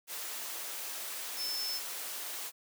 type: tone in noise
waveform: sine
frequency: 5274 Hz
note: E8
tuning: in tune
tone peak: -34 dBFS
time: 1.36-1.81 s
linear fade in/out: 50 ms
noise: white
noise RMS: -40 dBFS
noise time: 0.07-2.52 s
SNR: +3 dB
effects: high-pass 400 Hz 12 dB/octave